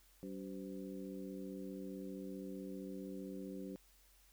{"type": "harmonic tone with a mistuned harmonic", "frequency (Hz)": 95.4, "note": "G2", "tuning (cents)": -47, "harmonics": [2, 3, 4, 5], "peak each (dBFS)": [-47, -48, -51, -53], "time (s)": [0.23, 3.76], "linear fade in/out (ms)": 0, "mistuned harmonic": 5, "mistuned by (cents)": 110, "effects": ["added 46 Hz sine -68 dBFS peak until 4.32 s", "white hiss -69 dBFS RMS until 4.32 s"]}